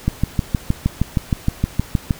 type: click train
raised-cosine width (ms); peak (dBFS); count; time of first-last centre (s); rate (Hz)
5; -3; 14; 0.08-2.108; 6.41
effects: pink hiss -39 dBFS RMS until 2.19 s